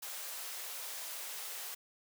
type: high-pass noise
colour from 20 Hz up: white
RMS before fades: -43 dBFS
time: 0.02-1.75 s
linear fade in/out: 10 ms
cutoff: 450 Hz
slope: 24 dB/octave
effects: none